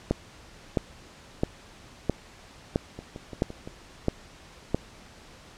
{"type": "two click trains", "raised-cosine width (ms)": 2, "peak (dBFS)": [-24, -9], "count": [5, 8], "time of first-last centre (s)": [[2.99, 3.675], [0.11, 4.746]], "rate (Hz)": [5.84, 1.51], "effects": ["pink hiss -50 dBFS RMS until 5.57 s", "low-pass 7000 Hz 12 dB/octave"]}